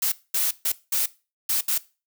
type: noise bursts at uneven times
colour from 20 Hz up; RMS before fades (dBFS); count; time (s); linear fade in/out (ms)
blue; -23; 6; 0.02-0.12 / 0.34-0.51 / 0.65-0.72 / 0.92-1.06 / 1.49-1.61 / 1.68-1.78; 5
effects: noise-tail reverb RT60 0.3 s tail -19 dB re dry